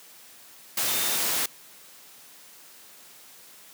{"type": "tone in noise", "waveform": "sine", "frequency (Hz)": 3627, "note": "A#7", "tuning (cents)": -48, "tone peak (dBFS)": -35, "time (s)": [0.87, 1.17], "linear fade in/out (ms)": 5, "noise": "white", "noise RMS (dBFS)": -26, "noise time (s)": [0.77, 1.46], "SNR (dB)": -12, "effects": ["white hiss -50 dBFS RMS until 3.73 s", "high-pass 150 Hz 12 dB/octave"]}